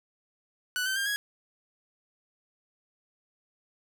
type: tone with pitch steps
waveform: sawtooth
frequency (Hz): 1486 / 1542 / 1600 / 1660.3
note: F#6 / G6 / G6 / G#6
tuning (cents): +7 / -29 / +35 / -1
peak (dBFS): -24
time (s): 0.76-1.16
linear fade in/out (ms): 0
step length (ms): 100
effects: none